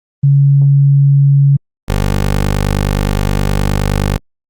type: tone pair in turn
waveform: sine / 15% pulse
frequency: 140 / 49.6 Hz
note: C#3 / G1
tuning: +18 / +21 cents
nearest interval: octave + tritone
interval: 1797 cents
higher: first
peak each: -5 dBFS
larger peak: neither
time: 0.23-1.57 / 1.88-4.18 s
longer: second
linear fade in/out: 10 ms
effects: Opus 24 kbps